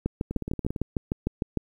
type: two click trains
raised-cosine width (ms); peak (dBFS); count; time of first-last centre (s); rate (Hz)
3; -12 / -18; 11 / 9; 0.06-1.573 / 0.31-0.762; 6.61 / 17.7
effects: 9-bit